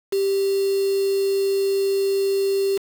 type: tone with quantisation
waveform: sine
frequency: 392.5 Hz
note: G4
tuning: 2 cents sharp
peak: -18 dBFS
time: 0.12-2.78 s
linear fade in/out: 10 ms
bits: 5
effects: none